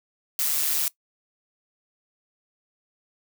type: noise with amplitude modulation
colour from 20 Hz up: blue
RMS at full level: -22 dBFS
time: 0.39-0.88 s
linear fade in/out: 2 ms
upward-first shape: sine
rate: 148 Hz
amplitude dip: 55%
effects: noise-tail reverb RT60 0.1 s tail -19 dB re dry